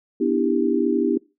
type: chord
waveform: sine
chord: E minor seventh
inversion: second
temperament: just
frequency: 247.2 / 296.7 / 329.6 / 395.6 Hz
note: B3 / D4 / E4 / G4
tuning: +2 / +18 / 0 / +16 cents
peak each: -23 dBFS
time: 0.2-1.18 s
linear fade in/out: 10 ms
effects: noise-tail reverb RT60 0.3 s tail -24 dB re dry